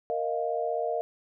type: chord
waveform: sine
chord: Bb suspended fourth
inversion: none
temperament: equal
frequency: 466.2 / 622.3 / 698.5 Hz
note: Bb4 / Eb5 / F5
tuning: 0 / 0 / 0 cents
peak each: -31 dBFS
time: 0.1-1.01 s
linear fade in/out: 0 ms
effects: none